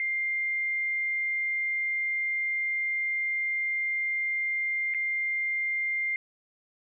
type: tone with dropouts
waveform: sine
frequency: 2100 Hz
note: C7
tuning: 6 cents sharp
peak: -26 dBFS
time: 0-6.16 s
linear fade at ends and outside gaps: 1 ms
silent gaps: 4.939-4.946 s
effects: none